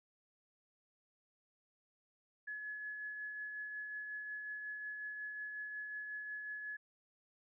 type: tone with tremolo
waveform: sine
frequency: 1700 Hz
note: G#6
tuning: 40 cents sharp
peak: -40 dBFS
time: 2.47-6.77 s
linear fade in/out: 10 ms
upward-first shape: triangle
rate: 5.5 Hz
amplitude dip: 35%
effects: none